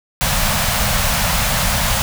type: band-stop noise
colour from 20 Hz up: pink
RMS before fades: -17 dBFS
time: 0.21-2.02 s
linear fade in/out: 0 ms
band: 220 to 540 Hz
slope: 48 dB/octave
effects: none